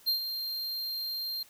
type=tone with ADSR envelope; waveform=square; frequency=4186 Hz; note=C8; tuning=in tune; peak=-24 dBFS; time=0.06-1.43 s; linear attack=24 ms; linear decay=110 ms; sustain=-9 dB; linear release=4 ms; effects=white hiss -58 dBFS RMS until 1.49 s